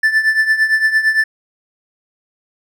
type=tone with tremolo; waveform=triangle; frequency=1760 Hz; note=A6; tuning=in tune; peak=-6 dBFS; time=0.03-1.24 s; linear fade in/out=5 ms; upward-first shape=triangle; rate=8.8 Hz; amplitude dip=80%; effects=none